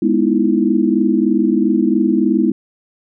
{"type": "chord", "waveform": "sine", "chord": "E major seventh", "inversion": "first", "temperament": "equal with one note detuned", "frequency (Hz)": [207.7, 246.9, 311.1, 334.2], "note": ["G#3", "B3", "D#4", "E4"], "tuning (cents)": [0, 0, 0, 24], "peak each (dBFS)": -17, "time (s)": [0.02, 2.52], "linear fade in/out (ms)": 5, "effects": []}